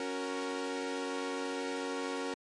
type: chord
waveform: sawtooth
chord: F# major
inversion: second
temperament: equal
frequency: 277.2 / 370 / 466.2 Hz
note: C#4 / F#4 / A#4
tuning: 0 / 0 / 0 cents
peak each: -34 / -37 / -34 dBFS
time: 0-2.34 s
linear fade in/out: 2 ms
effects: low-pass 8000 Hz 12 dB/octave + MP3 48 kbps